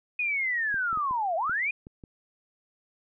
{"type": "linear two-way sweep", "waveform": "sine", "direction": "down then up", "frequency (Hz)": [2497, 633, 2497], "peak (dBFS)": -25, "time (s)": [0.19, 1.71], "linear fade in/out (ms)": 5, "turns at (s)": 1.36}
{"type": "clicks", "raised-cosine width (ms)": 3, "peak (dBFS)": -31, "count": 7, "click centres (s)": [0.743, 0.929, 0.974, 1.11, 1.496, 1.869, 2.038]}
{"effects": []}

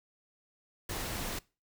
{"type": "noise", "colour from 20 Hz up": "pink", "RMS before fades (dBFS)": -37, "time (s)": [0.89, 1.39], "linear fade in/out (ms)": 5, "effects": ["noise-tail reverb RT60 0.3 s tail -22 dB re dry"]}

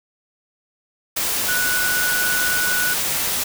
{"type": "tone in noise", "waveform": "sine", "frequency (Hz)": 1475, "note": "F#6", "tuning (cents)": -6, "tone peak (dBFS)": -20, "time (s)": [1.48, 2.94], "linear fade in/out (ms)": 10, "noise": "white", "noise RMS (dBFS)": -22, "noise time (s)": [1.16, 3.44], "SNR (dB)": -1, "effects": []}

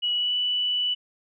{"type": "tone with pitch glide", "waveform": "sine", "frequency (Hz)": [2927, 2966], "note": ["F#7", "F#7"], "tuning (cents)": [-19, 4], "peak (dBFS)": -22, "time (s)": [0.02, 0.95], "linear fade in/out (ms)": 20, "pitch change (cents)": 23, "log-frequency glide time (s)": [0.12, 0.34], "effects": []}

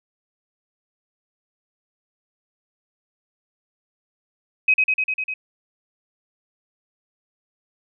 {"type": "tone with echo", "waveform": "sine", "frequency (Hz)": 2532, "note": "D#7", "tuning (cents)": 30, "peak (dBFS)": -12, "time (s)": [4.68, 4.74], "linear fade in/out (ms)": 5, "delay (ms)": 100, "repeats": 6, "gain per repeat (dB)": -2, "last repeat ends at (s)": 5.34, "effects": []}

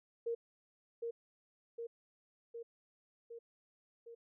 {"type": "tone with echo", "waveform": "sine", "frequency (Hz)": 465.5, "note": "A#4", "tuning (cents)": -2, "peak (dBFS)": -34, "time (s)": [0.26, 0.35], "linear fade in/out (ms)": 10, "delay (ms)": 760, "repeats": 5, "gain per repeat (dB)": -3, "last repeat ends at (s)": 4.15, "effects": []}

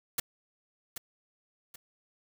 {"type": "noise with echo", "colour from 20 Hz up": "white", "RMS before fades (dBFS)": -29, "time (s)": [0.18, 0.2], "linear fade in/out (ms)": 5, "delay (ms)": 780, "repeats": 2, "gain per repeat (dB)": -9, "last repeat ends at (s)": 1.76, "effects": []}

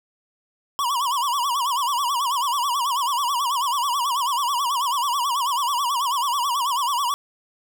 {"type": "tone with vibrato", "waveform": "square", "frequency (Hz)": 1042, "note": "C6", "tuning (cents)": -7, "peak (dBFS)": -21, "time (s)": [0.79, 7.14], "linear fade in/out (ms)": 0, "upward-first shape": "sine", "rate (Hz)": 9.2, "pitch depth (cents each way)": 180, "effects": []}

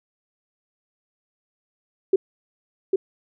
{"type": "tone with echo", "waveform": "sine", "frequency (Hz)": 383.3, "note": "G4", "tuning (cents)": -39, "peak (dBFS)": -12, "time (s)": [2.13, 2.16], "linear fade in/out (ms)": 5, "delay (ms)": 800, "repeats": 1, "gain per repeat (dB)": -3, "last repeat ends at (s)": 2.96, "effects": []}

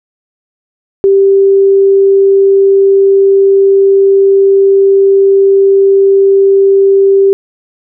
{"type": "tone", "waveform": "sine", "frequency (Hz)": 392, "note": "G4", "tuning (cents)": 0, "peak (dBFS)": -3, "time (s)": [1.04, 7.33], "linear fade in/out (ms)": 0, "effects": []}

